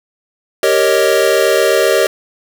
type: chord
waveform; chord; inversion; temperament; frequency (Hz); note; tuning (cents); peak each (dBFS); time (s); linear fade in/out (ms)
square; Eb dominant seventh; first; equal; 392 / 466.2 / 554.4 / 622.3; G4 / Bb4 / Db5 / Eb5; 0 / 0 / 0 / 0; -16; 0.63-2.07; 2
effects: none